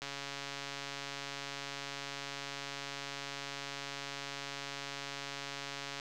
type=click train; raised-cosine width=0.2 ms; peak=-23 dBFS; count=838; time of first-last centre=0.02-5.999 s; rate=140 Hz; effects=none